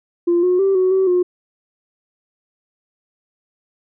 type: tone with pitch steps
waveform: sine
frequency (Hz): 345.8 / 362.1 / 389.2 / 371.3 / 380.6 / 358.9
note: F4 / F#4 / G4 / F#4 / F#4 / F4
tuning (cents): -17 / -37 / -12 / +6 / +49 / +47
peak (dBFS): -11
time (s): 0.27-1.23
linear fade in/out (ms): 10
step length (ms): 160
effects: tanh soft clip ceiling -9 dBFS